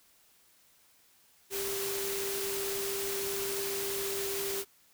sine tone in noise, 394.8 Hz, G4, 12 cents sharp, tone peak -35 dBFS, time 1.5-4.65 s, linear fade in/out 50 ms, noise white, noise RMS -36 dBFS, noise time 1.5-4.65 s, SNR -2 dB, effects white hiss -64 dBFS RMS until 4.93 s

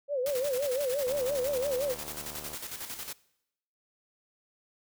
sine tone with vibrato, 537 Hz, C5, 45 cents sharp, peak -27 dBFS, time 0.08-1.96 s, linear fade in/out 50 ms, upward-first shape sine, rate 5.8 Hz, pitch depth 150 cents each way
white noise with tremolo, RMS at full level -38 dBFS, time 0.26-3.13 s, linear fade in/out 2 ms, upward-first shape square, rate 11 Hz, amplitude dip 55%
click train, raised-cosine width 1 ms, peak -31 dBFS, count 112, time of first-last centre 1.07-2.544 s, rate 75.3 Hz
effects noise-tail reverb RT60 0.8 s tail -21 dB re dry

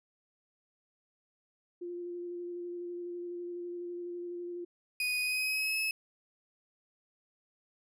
sine tone with vibrato, 350.1 Hz, F4, 4 cents sharp, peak -37 dBFS, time 1.81-4.65 s, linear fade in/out 10 ms, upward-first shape square, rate 12 Hz, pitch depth 11 cents each way
35% pulse tone with pitch glide, 2484 to 2588 Hz, D#7 to E7, -3 to -32 cents, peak -28 dBFS, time 5-5.91 s, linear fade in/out 2 ms, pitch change +71 cents, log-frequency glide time 5.21-5.78 s
effects none

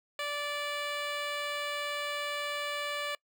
10% pulse tone with notch filter, 583 Hz, D5, 13 cents flat, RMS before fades -35 dBFS, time 0.19-3.15 s, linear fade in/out 2 ms, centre 12000 Hz, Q 0.65, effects noise-tail reverb RT60 0.1 s tail -24 dB re dry

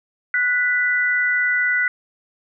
sine tone pair together, 1472.2 / 1984 Hz, F#6 / B6, -9 / +7 cents, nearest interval perfect fourth, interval 516 cents, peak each -19 dBFS, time 0.34-1.88 s, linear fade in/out 2 ms, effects none

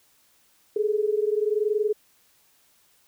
sine tone pair together, 415.3 / 436.2 Hz, G#4 / A4, 0 / -15 cents, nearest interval minor second, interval 85 cents, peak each -23 / -25 dBFS, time 0.76-1.93 s, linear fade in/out 5 ms, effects white hiss -62 dBFS RMS until 3.07 s

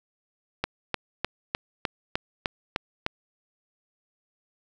click train, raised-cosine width 0.3 ms, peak -9 dBFS, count 9, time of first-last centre 0.64-3.064 s, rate 3.3 Hz, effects 8-bit

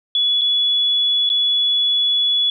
sine tone with dropouts, 3405 Hz, G#7, 42 cents sharp, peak -14 dBFS, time 0.15-2.5 s, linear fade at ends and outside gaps 2 ms, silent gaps 0.412-0.416 / 1.292-1.3 s, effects none

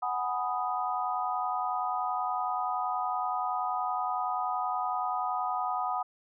sine chord, G# minor seventh, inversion third, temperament equal, 740 / 830.6 / 987.8 / 1244.5 Hz, F#5 / G#5 / B5 / D#6, 0 / 0 / 0 / 0 cents, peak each -32 / -37 / -35 / -33 dBFS, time 0.02-6.03 s, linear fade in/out 10 ms, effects none

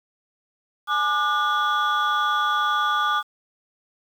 sine tone cluster, 844 / 1196 / 1454 / 3382 Hz, G#5 / D6 / F#6 / G#7, +28 / +31 / -31 / +31 cents, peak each -27 / -20 / -24 / -28 dBFS, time 0.87-3.23 s, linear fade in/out 50 ms, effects tanh soft clip ceiling -14 dBFS + 8-bit

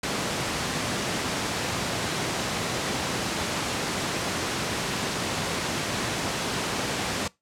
pink high-pass noise, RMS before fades -28 dBFS, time 0.03-7.28 s, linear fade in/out 5 ms, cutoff 120 Hz, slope 12 dB/octave, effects noise-tail reverb RT60 0.2 s tail -22 dB re dry + low-pass 8000 Hz 12 dB/octave

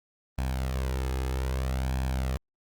sawtooth tone with flanger, 65 Hz, C2, 11 cents flat, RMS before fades -29 dBFS, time 0.38-2.37 s, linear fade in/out 0 ms, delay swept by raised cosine 1.2 to 2.4 ms, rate 0.62 Hz, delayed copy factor +0.55, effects Opus 32 kbps

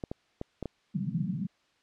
clicks, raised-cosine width 2 ms, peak -21 dBFS, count 5, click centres 0.038 / 0.115 / 0.414 / 0.627 / 0.657 s
white band-pass noise, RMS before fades -32 dBFS, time 0.94-1.47 s, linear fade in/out 10 ms, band 140 to 200 Hz, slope 48 dB/octave
effects white hiss -68 dBFS RMS until 1.82 s + low-pass 4000 Hz 12 dB/octave

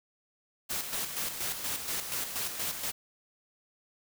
white noise with tremolo, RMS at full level -33 dBFS, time 0.69-2.92 s, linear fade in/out 20 ms, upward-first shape square, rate 4.2 Hz, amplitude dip 50%, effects none

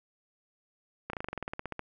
slowing click train, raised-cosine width 0.5 ms, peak -20 dBFS, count 15, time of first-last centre 1.1-1.793 s, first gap 33 ms, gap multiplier 1.06, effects none

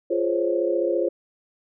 sine chord, Db major seventh, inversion first, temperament just, 346.5 / 415.8 / 519.7 / 554.4 Hz, F4 / Ab4 / C5 / Db5, -14 / +2 / -12 / 0 cents, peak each -24 / -28 / -25 / -26 dBFS, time 0.1-1.09 s, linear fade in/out 10 ms, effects none

